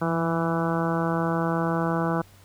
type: harmonic tone with a mistuned harmonic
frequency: 165.5 Hz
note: E3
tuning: 7 cents sharp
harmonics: 1 / 2 / 3 / 4 / 5 / 6 / 7 / 8 / 9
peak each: -26 / -29 / -31 / -32 / -33 / -34 / -34 / -35 / -36 dBFS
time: 0.01-2.22 s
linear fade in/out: 10 ms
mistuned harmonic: 1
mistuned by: +28 cents
effects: added 97 Hz sine -51 dBFS peak until 2.44 s + pink hiss -55 dBFS RMS until 2.44 s